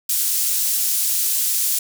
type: high-pass noise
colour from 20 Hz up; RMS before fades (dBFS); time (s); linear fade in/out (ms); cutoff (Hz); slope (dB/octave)
pink; -20; 0.09-1.79; 5; 7900; 12
effects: none